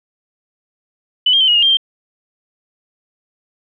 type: tone with pitch steps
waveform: sine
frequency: 2992 / 3209 / 3075 / 2891 / 2839 / 3187 / 3162 Hz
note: F#7 / G7 / G7 / F#7 / F7 / G7 / G7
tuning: +19 / +40 / -34 / -41 / +28 / +28 / +14 cents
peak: -9 dBFS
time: 1.26-1.771 s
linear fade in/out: 5 ms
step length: 73 ms
effects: none